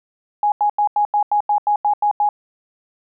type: tone bursts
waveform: sine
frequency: 830.6 Hz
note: G#5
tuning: in tune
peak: -13 dBFS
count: 11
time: 0.43-2.29 s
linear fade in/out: 2 ms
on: 90 ms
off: 87 ms
effects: none